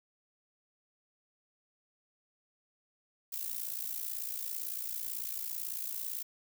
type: noise with amplitude modulation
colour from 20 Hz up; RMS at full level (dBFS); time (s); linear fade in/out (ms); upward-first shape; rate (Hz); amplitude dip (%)
violet; -35; 3.32-6.23; 10; sine; 58; 75
effects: none